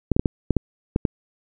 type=clicks; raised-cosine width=3 ms; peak=-5 dBFS; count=8; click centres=0.117 / 0.165 / 0.195 / 0.258 / 0.507 / 0.567 / 0.961 / 1.052 s; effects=none